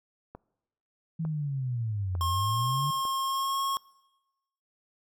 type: click train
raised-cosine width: 1 ms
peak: -28 dBFS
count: 4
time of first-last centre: 0.35-3.053 s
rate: 1.11 Hz
type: linear two-way sweep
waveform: sine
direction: down then up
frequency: 164.81 to 82.41 to 148.4 Hz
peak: -28 dBFS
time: 1.19-2.91 s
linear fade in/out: 10 ms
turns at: 2.24 s
type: tone with pitch glide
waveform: square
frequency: 1074 to 1089.6 Hz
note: C6 to C#6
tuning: +45 to -30 cents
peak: -28 dBFS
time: 2.21-3.77 s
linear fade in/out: 0 ms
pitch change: +25 cents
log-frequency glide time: 3.24-3.59 s
effects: noise-tail reverb RT60 1.0 s tail -23 dB re dry